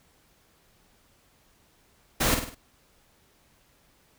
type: noise with echo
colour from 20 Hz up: pink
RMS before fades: -24 dBFS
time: 2.2-2.35 s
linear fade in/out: 10 ms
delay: 50 ms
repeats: 4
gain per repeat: -6 dB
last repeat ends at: 2.55 s
effects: pink hiss -63 dBFS RMS until 4.18 s